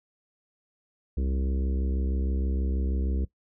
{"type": "harmonic tone with a mistuned harmonic", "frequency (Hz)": 66.3, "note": "C2", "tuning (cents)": 23, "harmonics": [1, 3, 4, 5, 6, 7, 8], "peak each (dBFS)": [-25, -36, -40, -40, -44, -44, -55], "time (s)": [1.17, 3.25], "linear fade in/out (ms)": 5, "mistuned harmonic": 8, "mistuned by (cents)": 78, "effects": ["noise-tail reverb RT60 0.1 s tail -18 dB re dry"]}